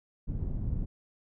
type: low-pass noise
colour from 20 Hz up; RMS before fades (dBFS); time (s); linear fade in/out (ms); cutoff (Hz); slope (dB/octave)
pink; -32; 0.27-0.86; 20; 160; 12
effects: none